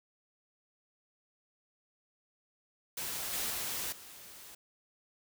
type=noise with level steps; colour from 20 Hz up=white; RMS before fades=-38 / -35 / -37 / -51 dBFS; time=2.97-4.55 s; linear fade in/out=5 ms; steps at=3.33 / 3.5 / 3.92 s; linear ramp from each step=5 ms; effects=none